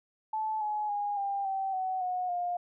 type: tone with pitch steps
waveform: sine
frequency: 870 / 844.7 / 820.2 / 796.4 / 773.3 / 750.8 / 729 / 707.9 Hz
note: A5 / G#5 / G#5 / G5 / G5 / F#5 / F#5 / F5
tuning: -20 / +29 / -22 / +27 / -24 / +25 / -26 / +23 cents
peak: -29 dBFS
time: 0.33-2.57 s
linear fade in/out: 5 ms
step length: 280 ms
effects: none